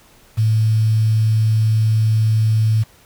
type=tone with quantisation; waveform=sine; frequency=110 Hz; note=A2; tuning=in tune; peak=-12 dBFS; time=0.37-2.84 s; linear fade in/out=20 ms; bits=6; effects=pink hiss -50 dBFS RMS until 3.05 s